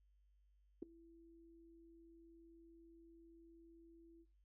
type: tone with ADSR envelope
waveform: sine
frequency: 332.4 Hz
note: E4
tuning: 15 cents sharp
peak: -37 dBFS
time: 0.82-4.26 s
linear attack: 7 ms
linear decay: 4 ms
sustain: -24 dB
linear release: 51 ms
effects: noise-tail reverb RT60 0.3 s tail -20 dB re dry + added 50 Hz sine -70 dBFS peak until 4.44 s